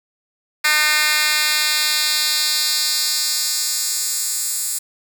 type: tone with high-pass filter sweep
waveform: 10% pulse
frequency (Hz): 303.4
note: D#4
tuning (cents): -44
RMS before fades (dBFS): -19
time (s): 0.64-4.79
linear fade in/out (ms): 10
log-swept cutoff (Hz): 2100 to 8500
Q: 1.5
effects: 7-bit